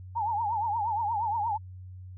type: tone with vibrato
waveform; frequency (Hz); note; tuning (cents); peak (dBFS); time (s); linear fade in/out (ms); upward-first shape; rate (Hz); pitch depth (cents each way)
sine; 876; A5; -8; -26; 0.15-1.58; 20; triangle; 8.5; 160
effects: added 92 Hz sine -41 dBFS peak until 2.17 s